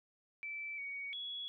sine tone with pitch steps, 2322 / 2244 / 3365 Hz, D7 / C#7 / G#7, -20 / +21 / +22 cents, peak -40 dBFS, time 0.43-1.48 s, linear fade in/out 0 ms, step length 350 ms, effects none

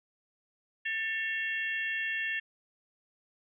harmonic tone with a mistuned harmonic, 547 Hz, C#5, 23 cents flat, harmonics 3 / 4 / 5 / 6, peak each -32 / -40 / -36 / -44 dBFS, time 0.85-2.4 s, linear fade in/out 10 ms, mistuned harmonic 3, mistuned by +140 cents, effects none

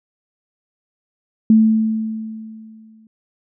sine tone with exponential decay, 220.1 Hz, A3, 1 cent sharp, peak -6 dBFS, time 1.5-3.07 s, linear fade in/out 2 ms, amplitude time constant 340 ms, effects none

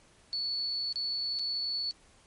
sine tone with dropouts, 4435 Hz, C#8, in tune, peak -30 dBFS, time 0.33-1.91 s, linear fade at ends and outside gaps 0 ms, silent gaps 0.926-0.958 / 1.389-1.394 s, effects pink hiss -61 dBFS RMS until 2.26 s + MP3 48 kbps

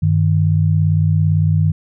sine tone pair together, 97.5 / 155.26 Hz, G2 / D#3, -9 / -3 cents, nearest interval minor sixth, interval 806 cents, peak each -14 dBFS, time 0.02-1.72 s, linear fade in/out 10 ms, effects none

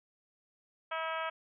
harmonic tone, 322.9 Hz, E4, 36 cents flat, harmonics 2 / 3 / 4 / 5 / 6 / 7 / 8 / 9 / 10, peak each -39 / -40 / -38 / -42 / -49 / -45 / -47 / -51 / -49 dBFS, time 0.91-1.3 s, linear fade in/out 10 ms, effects none

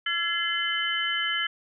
sine tone cluster, 1349 / 1692 / 2071 / 3040 Hz, E6 / G#6 / C7 / F#7, +40 / +32 / -18 / +46 cents, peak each -33 / -30 / -31 / -28 dBFS, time 0.06-1.47 s, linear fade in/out 5 ms, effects none

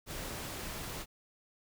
pink noise, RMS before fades -41 dBFS, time 0.06-1.06 s, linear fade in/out 50 ms, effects none

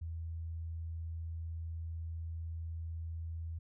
sine tone, 82.1 Hz, E2, 6 cents flat, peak -38 dBFS, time 0.01-3.59 s, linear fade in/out 10 ms, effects none

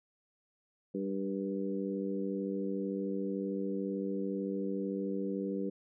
harmonic tone with a mistuned harmonic, 98 Hz, G2, in tune, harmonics 2 / 3 / 4 / 5, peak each -36 / -38 / -39 / -40 dBFS, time 0.94-5.7 s, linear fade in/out 10 ms, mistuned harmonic 5, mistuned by -16 cents, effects none

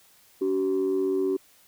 sine tone pair together, 284.4 / 380 Hz, C#4 / F#4, +45 / +46 cents, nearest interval perfect fourth, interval 501 cents, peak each -27 / -22 dBFS, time 0.41-1.37 s, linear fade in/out 10 ms, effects tanh soft clip ceiling -18 dBFS + white hiss -58 dBFS RMS until 1.67 s

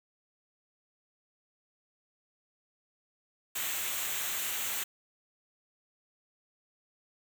white noise with comb filter, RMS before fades -34 dBFS, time 3.55-4.84 s, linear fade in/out 10 ms, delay 0.2 ms, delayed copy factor -0.6, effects none

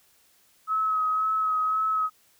sine tone with vibrato, 1280 Hz, D#6, 49 cents sharp, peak -22 dBFS, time 0.67-2.1 s, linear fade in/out 50 ms, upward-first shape sine, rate 1.9 Hz, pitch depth 21 cents each way, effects white hiss -62 dBFS RMS until 2.39 s

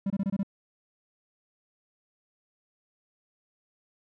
triangle tone bursts, 196.4 Hz, G3, 4 cents sharp, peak -23 dBFS, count 6, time 0.06-0.432 s, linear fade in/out 5 ms, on 42 ms, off 24 ms, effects none

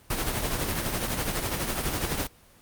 pink noise with tremolo, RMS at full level -26 dBFS, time 0.1-2.27 s, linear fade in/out 5 ms, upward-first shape triangle, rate 12 Hz, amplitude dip 55%, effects pink hiss -56 dBFS RMS until 2.61 s + Opus 24 kbps

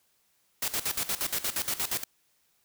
white noise with tremolo, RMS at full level -29 dBFS, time 0.62-2.04 s, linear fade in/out 5 ms, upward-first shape square, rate 8.5 Hz, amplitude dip 80%, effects white hiss -70 dBFS RMS until 2.64 s

